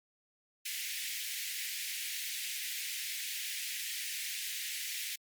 pink high-pass noise, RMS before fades -39 dBFS, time 0.65-5.16 s, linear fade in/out 10 ms, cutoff 1900 Hz, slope 48 dB/octave, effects Opus 48 kbps

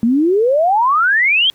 sine exponential sweep, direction up, 220 to 3303 Hz, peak -10 dBFS, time 0.03-1.5 s, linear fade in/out 0 ms, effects pink hiss -53 dBFS RMS until 1.54 s + high-pass 60 Hz 12 dB/octave

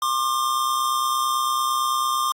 square tone pair together, 1069.1 / 1198 Hz, C6 / D6, +37 / +34 cents, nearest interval major second, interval 197 cents, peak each -25 / -23 dBFS, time 0.02-2.32 s, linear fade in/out 2 ms, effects AAC 48 kbps

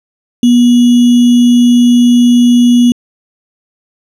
sine tone with sample-and-hold, 241.8 Hz, B3, 36 cents flat, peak -3 dBFS, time 0.43-2.92 s, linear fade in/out 2 ms, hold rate 3150 Hz, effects low-pass 9000 Hz 12 dB/octave

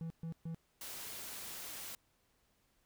triangle tone bursts, 164.2 Hz, E3, 6 cents flat, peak -37 dBFS, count 3, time 0.01-0.546 s, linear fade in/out 0 ms, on 92 ms, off 130 ms
white noise, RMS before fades -46 dBFS, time 0.81-1.95 s, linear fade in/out 2 ms
effects pink hiss -75 dBFS RMS until 2.85 s

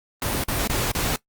pink noise with dropouts, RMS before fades -24 dBFS, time 0.22-1.16 s, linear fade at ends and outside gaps 1 ms, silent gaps 0.438-0.484 / 0.674-0.698 / 0.917-0.95 s, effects noise-tail reverb RT60 0.1 s tail -20 dB re dry + Opus 32 kbps

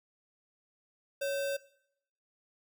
sine tone with sample-and-hold, 557 Hz, C#5, 8 cents sharp, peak -30 dBFS, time 1.21-1.57 s, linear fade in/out 10 ms, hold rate 2100 Hz, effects noise-tail reverb RT60 0.7 s tail -19 dB re dry

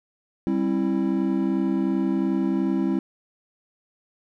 triangle chord, C major, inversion second, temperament equal with one note detuned, 196 / 266.8 / 329.6 Hz, G3 / C4 / E4, 0 / +34 / 0 cents, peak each -23 dBFS, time 0.47-2.99 s, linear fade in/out 0 ms, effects none

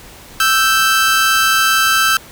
sawtooth tone pair together, 1318.5 / 1561.2 Hz, E6 / G6, 0 / -8 cents, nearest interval minor third, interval 292 cents, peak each -10 dBFS, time 0.4-2.17 s, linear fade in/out 2 ms, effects pink hiss -38 dBFS RMS until 2.31 s

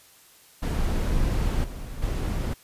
brown noise with level steps, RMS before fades -24 / -35 / -26 dBFS, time 0.62-2.54 s, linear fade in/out 10 ms, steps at 1.64 / 2.02 s, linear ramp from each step 2 ms, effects white hiss -54 dBFS RMS until 2.63 s + resampled to 32000 Hz

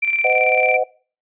sine tone with tremolo, 2349 Hz, D7, in tune, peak -15 dBFS, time 0.02-0.77 s, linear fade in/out 10 ms, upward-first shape square, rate 18 Hz, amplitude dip 55%
sine chord, C diminished, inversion none, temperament equal with one note detuned, 511 / 622.3 / 740 Hz, C5 / Eb5 / Gb5, -41 / 0 / 0 cents, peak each -20 dBFS, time 0.24-0.84 s, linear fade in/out 10 ms
effects noise-tail reverb RT60 0.4 s tail -22 dB re dry + resampled to 8000 Hz

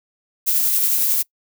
violet noise with tremolo, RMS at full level -17 dBFS, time 0.46-1.23 s, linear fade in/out 20 ms, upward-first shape sine, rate 11 Hz, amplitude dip 25%, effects noise-tail reverb RT60 0.1 s tail -24 dB re dry

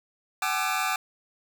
25% pulse tone cluster, 759 / 845 / 1192 / 1340 Hz, F#5 / G#5 / D6 / E6, +44 / +30 / +25 / +28 cents, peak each -26 / -29 / -25 / -30 dBFS, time 0.42-0.96 s, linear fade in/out 2 ms, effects none

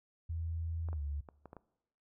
sine tone with pitch glide, 82.41 to 72.16 Hz, E2 to D2, 0 to -30 cents, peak -35 dBFS, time 0.29-1.21 s, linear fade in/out 10 ms, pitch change -230 cents, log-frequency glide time 0.92-1.01 s
clicks, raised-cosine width 1 ms, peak -35 dBFS, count 6, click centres 0.887 / 0.93 / 1.288 / 1.457 / 1.531 / 1.567 s
effects noise-tail reverb RT60 0.9 s tail -21 dB re dry

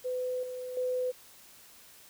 sine tone with level steps, 504 Hz, B4, 35 cents sharp, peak -30 / -36 / -28 dBFS, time 0.04-1.12 s, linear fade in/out 20 ms, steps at 0.43 / 0.77 s, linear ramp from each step 2 ms, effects white hiss -55 dBFS RMS until 2.09 s

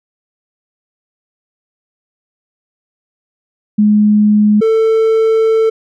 sine / triangle tone pair in turn, 210 / 445 Hz, G#3 / A4, +19 / +20 cents, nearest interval octave + minor second, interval 1301 cents, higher second, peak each -6 dBFS, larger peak neither, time 3.78-4.61 / 4.61-5.7 s, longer second, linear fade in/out 10 ms, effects none

